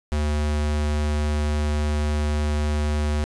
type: tone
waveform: square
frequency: 74.7 Hz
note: D2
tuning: 30 cents sharp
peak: -21 dBFS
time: 0.12-3.24 s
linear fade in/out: 0 ms
effects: resampled to 22050 Hz + 9-bit